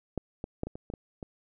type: clicks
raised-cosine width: 2 ms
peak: -17 / -21 / -17 / -23 / -27 / -25 / -24 / -25 dBFS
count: 8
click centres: 0.177 / 0.441 / 0.634 / 0.67 / 0.755 / 0.901 / 0.938 / 1.228 s
effects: none